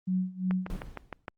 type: tone with tremolo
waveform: sine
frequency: 185 Hz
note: F#3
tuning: in tune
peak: -24 dBFS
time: 0.07-0.77 s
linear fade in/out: 10 ms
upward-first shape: sine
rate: 2.8 Hz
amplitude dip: 90%
type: click train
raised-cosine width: 0.5 ms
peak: -21 dBFS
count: 6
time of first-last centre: 0.51-1.282 s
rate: 6.48 Hz
type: noise with exponential decay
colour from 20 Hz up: brown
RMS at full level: -32 dBFS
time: 0.7-1.26 s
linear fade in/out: 1 ms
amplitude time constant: 120 ms
effects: Opus 24 kbps